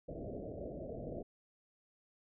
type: low-pass noise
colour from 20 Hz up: white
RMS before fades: -44 dBFS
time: 0.08-1.23 s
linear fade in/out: 10 ms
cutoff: 670 Hz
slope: 96 dB/octave
effects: none